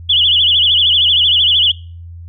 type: tone with vibrato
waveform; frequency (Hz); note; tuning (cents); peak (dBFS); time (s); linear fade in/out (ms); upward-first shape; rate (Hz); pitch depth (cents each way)
sine; 3162; G7; +14; -8; 0.09-1.72; 10; sine; 13; 170
effects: noise-tail reverb RT60 0.4 s tail -22 dB re dry + added 85 Hz sine -29 dBFS peak until 2.28 s